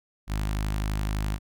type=tone with notch filter; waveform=sawtooth; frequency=51.8 Hz; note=G#1; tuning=4 cents flat; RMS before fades=-28 dBFS; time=0.27-1.39 s; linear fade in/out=50 ms; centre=460 Hz; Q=1.1; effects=none